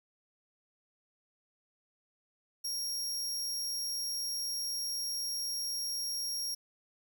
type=tone; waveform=sawtooth; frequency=5588 Hz; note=F8; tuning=in tune; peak=-31 dBFS; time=2.64-6.55 s; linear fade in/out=10 ms; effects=12-bit

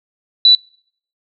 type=tone; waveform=sine; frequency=3963 Hz; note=B7; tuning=5 cents sharp; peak=-5 dBFS; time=0.45-0.55 s; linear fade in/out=2 ms; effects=noise-tail reverb RT60 0.6 s tail -26 dB re dry

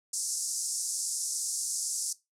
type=band-pass noise; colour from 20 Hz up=white; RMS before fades=-33 dBFS; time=0.13-2.13 s; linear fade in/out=5 ms; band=5200 to 10000 Hz; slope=48 dB/octave; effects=noise-tail reverb RT60 0.2 s tail -18 dB re dry

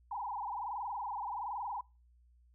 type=tone with frequency modulation; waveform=sine; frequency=900 Hz; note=A5; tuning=39 cents sharp; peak=-36 dBFS; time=0.11-1.81 s; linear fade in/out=5 ms; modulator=21.3 Hz; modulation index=4.9; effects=noise-tail reverb RT60 0.3 s tail -23 dB re dry + added 60 Hz sine -62 dBFS peak until 2.54 s

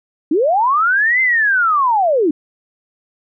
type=linear two-way sweep; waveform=sine; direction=up then down; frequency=277.2 to 2093 to 277.2 Hz; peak=-11 dBFS; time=0.31-2.31 s; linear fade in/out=5 ms; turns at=1.21 s; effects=none

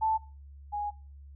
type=tone pair in turn; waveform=sine; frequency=880 / 827.2 Hz; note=A5 / G#5; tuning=0 / -7 cents; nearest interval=minor second; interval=107 cents; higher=first; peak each=-24 / -30 dBFS; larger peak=first; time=0.01-0.18 / 0.72-0.91 s; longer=second; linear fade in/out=20 ms; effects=noise-tail reverb RT60 0.3 s tail -17 dB re dry + added 70 Hz sine -46 dBFS peak until 1.35 s

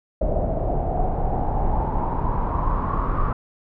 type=noise with low-pass filter sweep; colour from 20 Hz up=brown; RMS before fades=-22 dBFS; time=0.21-3.33 s; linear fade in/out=5 ms; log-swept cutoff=610 to 1200 Hz; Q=6.8; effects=none

